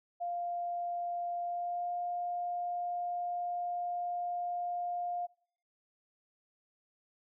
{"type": "tone with pitch glide", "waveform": "sine", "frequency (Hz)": [698.5, 705.4], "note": ["F5", "F5"], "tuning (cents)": [0, 17], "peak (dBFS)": -33, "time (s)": [0.2, 5.27], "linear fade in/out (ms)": 20, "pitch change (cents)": 17, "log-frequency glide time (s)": [1.44, 1.91], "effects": ["noise-tail reverb RT60 0.6 s tail -24 dB re dry"]}